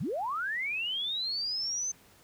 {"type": "linear sweep", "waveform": "sine", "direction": "up", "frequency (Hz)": [99, 6270], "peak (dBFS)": -30, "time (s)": [0, 1.92], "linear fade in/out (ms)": 10, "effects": ["pink hiss -59 dBFS RMS until 2.23 s", "high-pass 60 Hz 12 dB/octave"]}